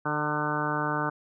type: harmonic tone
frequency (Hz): 150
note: D3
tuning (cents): +37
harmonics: 1 / 2 / 3 / 4 / 5 / 6 / 7 / 8 / 9 / 10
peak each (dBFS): -34 / -34 / -37 / -37 / -38 / -33 / -37 / -33 / -37 / -33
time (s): 0.05-1.1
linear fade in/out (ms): 10
effects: none